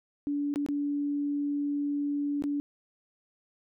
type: tone with dropouts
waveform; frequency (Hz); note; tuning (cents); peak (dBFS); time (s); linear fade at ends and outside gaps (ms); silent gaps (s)
sine; 288; D4; -34; -27; 0.27-2.6; 0; 0.54-0.559 / 0.663-0.687 / 2.423-2.439
effects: none